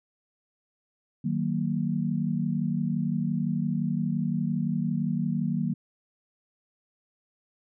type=chord; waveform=sine; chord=D# minor; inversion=none; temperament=equal with one note detuned; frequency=155.56 / 187.36 / 233.1 Hz; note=D#3 / F#3 / A#3; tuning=0 / +22 / 0 cents; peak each=-29 dBFS; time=1.24-5.74 s; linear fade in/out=10 ms; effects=none